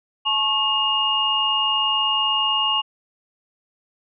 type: tone cluster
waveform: sine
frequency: 864 / 1093 / 2842 Hz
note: A5 / C#6 / F7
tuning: -32 / -25 / +30 cents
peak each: -26 / -25 / -19 dBFS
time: 0.25-2.82 s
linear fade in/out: 20 ms
effects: none